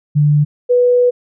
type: tone pair in turn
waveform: sine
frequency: 147.8 / 491.7 Hz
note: D3 / B4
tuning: +11 / -8 cents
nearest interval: octave + major sixth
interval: 2081 cents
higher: second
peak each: -8 dBFS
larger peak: neither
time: 0.15-0.45 / 0.69-1.11 s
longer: second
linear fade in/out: 20 ms
effects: none